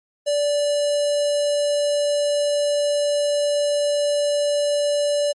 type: tone with notch filter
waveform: square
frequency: 582 Hz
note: D5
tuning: 16 cents flat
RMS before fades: -20 dBFS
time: 0.26-5.33 s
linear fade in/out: 20 ms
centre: 1600 Hz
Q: 0.94
effects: MP3 48 kbps